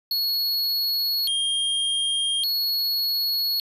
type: tone with vibrato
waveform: square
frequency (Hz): 3741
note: A#7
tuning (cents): +5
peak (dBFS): -22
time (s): 0.11-3.6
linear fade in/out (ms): 2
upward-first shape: square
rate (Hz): 0.43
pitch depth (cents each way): 260
effects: resampled to 32000 Hz